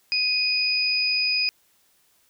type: tone pair together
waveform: sine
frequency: 2489 / 4978 Hz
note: D#7 / D#8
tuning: 0 / 0 cents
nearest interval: octave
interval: 1200 cents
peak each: -24 / -22 dBFS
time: 0.12-1.49 s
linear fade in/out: 0 ms
effects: white hiss -63 dBFS RMS until 2.29 s